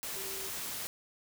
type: tone in noise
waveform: sine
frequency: 387.1 Hz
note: G4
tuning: 22 cents flat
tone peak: -46 dBFS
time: 0.16-0.49 s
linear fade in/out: 0 ms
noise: white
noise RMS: -39 dBFS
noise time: 0.03-0.87 s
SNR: -10 dB
effects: none